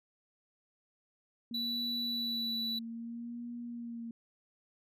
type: tone with vibrato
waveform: sine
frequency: 233.7 Hz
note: A#3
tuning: 5 cents sharp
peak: -39 dBFS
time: 1.51-4.11 s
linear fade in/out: 2 ms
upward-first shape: sine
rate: 0.62 Hz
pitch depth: 37 cents each way
type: tone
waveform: triangle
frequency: 3951 Hz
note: B7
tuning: in tune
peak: -32 dBFS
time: 1.54-2.79 s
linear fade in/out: 5 ms
effects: none